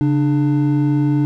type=tone pair together; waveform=triangle; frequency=140 / 297.3 Hz; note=C#3 / D4; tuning=+18 / +21 cents; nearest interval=octave + minor second; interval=1303 cents; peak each=-14 dBFS; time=0.01-1.25 s; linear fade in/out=0 ms; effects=none